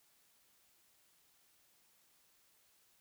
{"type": "silence", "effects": ["white hiss -71 dBFS RMS until 3 s"]}